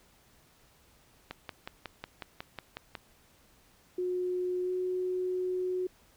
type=click train; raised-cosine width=0.3 ms; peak=-22 dBFS; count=10; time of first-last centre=1.31-2.952 s; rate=5.48 Hz
type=tone with pitch glide; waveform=sine; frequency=362.3 to 366.5 Hz; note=F#4 to F#4; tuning=-36 to -16 cents; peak=-29 dBFS; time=3.98-5.87 s; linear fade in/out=5 ms; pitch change=+20 cents; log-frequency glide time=4.63-4.71 s
effects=pink hiss -63 dBFS RMS until 6.16 s